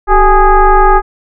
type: tone with frequency modulation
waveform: sine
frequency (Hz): 430.5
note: A4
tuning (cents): -38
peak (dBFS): -3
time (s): 0.07-1.02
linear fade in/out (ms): 50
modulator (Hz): 406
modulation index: 2.2
effects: none